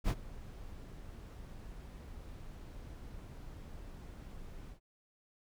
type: noise with ADSR envelope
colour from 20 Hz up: brown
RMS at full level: -27 dBFS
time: 0.04-4.8 s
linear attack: 48 ms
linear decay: 56 ms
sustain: -21 dB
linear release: 100 ms
effects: none